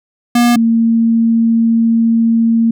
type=tone pair in turn; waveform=square / sine; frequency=239.5 / 228.6 Hz; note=A#3 / A#3; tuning=+47 / -34 cents; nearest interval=minor second; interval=81 cents; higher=first; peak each=-8 dBFS; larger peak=neither; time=0.35-0.56 / 0.56-2.71 s; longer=second; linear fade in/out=5 ms; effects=none